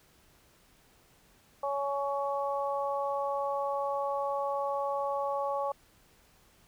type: harmonic tone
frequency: 280 Hz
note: C#4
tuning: 18 cents sharp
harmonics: 2 / 3 / 4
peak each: -32 / -34 / -35 dBFS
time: 1.63-5.72 s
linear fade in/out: 5 ms
effects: pink hiss -63 dBFS RMS until 6.67 s